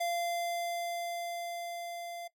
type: tone with level ramp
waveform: square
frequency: 690 Hz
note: F5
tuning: 21 cents flat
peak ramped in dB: -31 to -41 dBFS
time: 0-2.28 s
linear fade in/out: 10 ms
effects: noise-tail reverb RT60 0.1 s tail -19 dB re dry